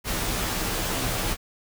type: noise with comb filter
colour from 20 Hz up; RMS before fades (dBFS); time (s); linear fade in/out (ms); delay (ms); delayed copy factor
pink; -27; 0.04-1.37; 50; 14; -0.65
effects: none